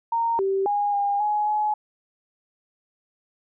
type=tone with pitch steps; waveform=sine; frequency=924 / 388.1 / 820 / 808 / 839 / 846 Hz; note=A#5 / G4 / G#5 / G#5 / G#5 / G#5; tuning=-16 / -17 / -22 / -48 / +17 / +32 cents; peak=-20 dBFS; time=0.12-1.74 s; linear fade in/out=5 ms; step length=270 ms; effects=none